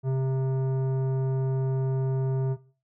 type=tone with tanh clipping; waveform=triangle; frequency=132.4 Hz; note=C3; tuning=21 cents sharp; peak=-25 dBFS; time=0.03-2.57 s; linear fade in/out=50 ms; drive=17 dB; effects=noise-tail reverb RT60 0.4 s tail -18 dB re dry